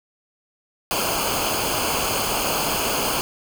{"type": "noise with comb filter", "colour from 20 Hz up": "pink", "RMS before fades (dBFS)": -23, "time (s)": [0.91, 3.21], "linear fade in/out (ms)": 0, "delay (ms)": 0.53, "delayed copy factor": -0.75, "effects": []}